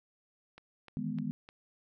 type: click train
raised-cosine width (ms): 0.3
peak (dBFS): -34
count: 4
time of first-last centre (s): 0.58-1.489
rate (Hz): 3.3
type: chord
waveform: sine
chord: E major seventh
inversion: third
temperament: equal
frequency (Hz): 155.56 / 164.81 / 207.7 / 246.9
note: D#3 / E3 / G#3 / B3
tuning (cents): 0 / 0 / 0 / 0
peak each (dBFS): -39 / -42 / -37 / -37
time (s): 0.97-1.31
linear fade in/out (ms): 0
effects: none